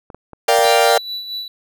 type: clicks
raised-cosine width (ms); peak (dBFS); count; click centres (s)
1; -22; 5; 0.102 / 0.146 / 0.333 / 0.588 / 0.653
type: chord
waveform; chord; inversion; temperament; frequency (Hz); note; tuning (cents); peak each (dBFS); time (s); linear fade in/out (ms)
40% pulse; G minor seventh; first; equal; 466.2 / 587.3 / 698.5 / 784; Bb4 / D5 / F5 / G5; 0 / 0 / 0 / 0; -16; 0.48-0.98; 5
type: tone with tremolo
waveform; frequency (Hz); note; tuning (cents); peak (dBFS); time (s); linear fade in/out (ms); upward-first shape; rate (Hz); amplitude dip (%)
triangle; 3951; B7; 0; -21; 0.64-1.48; 2; sine; 4.5; 55
effects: none